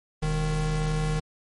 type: tone pair together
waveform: square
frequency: 40.97 / 154.7 Hz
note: E1 / D#3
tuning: -10 / -10 cents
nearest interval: octave + major seventh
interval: 2300 cents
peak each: -29 / -26 dBFS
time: 0.22-1.2 s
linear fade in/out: 10 ms
effects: MP3 48 kbps